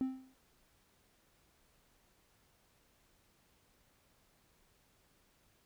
triangle tone with exponential decay, 261.6 Hz, C4, in tune, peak -26 dBFS, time 0.01-0.34 s, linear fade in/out 1 ms, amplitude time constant 70 ms, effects tanh soft clip ceiling -26 dBFS + pink hiss -71 dBFS RMS until 5.65 s

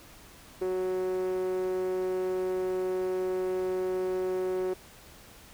5% pulse tone with band-pass filter, 185 Hz, F#3, in tune, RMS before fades -30 dBFS, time 0.61-4.74 s, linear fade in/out 10 ms, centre 400 Hz, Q 9.9, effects pink hiss -52 dBFS RMS until 5.53 s

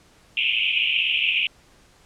pink band-pass noise, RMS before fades -22 dBFS, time 0.37-1.47 s, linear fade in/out 2 ms, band 2400 to 3100 Hz, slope 96 dB/octave, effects pink hiss -55 dBFS RMS until 2.05 s + low-pass 9000 Hz 12 dB/octave

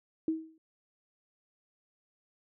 sine tone with exponential decay, 320 Hz, D#4, 49 cents sharp, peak -24 dBFS, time 0.28-0.58 s, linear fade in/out 2 ms, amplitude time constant 64 ms, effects none

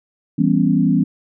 sine chord, C# half-diminished seventh, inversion first, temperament equal, 164.81 / 196 / 246.9 / 277.2 Hz, E3 / G3 / B3 / C#4, 0 / 0 / 0 / 0 cents, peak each -18 dBFS, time 0.38-1.04 s, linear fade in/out 10 ms, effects none

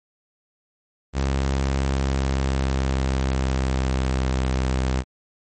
sawtooth tone with pitch glide, 67.5 to 64.83 Hz, C#2 to C2, -45 to -15 cents, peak -16 dBFS, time 1.13-5.04 s, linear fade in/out 50 ms, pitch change -70 cents, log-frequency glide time 1.82-4.42 s, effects MP3 32 kbps

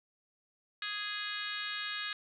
harmonic tone with a mistuned harmonic, 415.3 Hz, G#4, in tune, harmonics 3 / 4 / 5 / 6 / 7 / 8 / 9 / 10, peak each -45 / -40 / -46 / -45 / -46 / -46 / -44 / -47 dBFS, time 0.82-2.13 s, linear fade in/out 2 ms, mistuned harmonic 10, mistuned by +34 cents, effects none

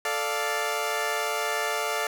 15% pulse chord, D minor, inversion second, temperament equal, 440 / 587.3 / 698.5 Hz, A4 / D5 / F5, 0 / 0 / 0 cents, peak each -24 dBFS, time 0.05-2.07 s, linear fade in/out 2 ms, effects none

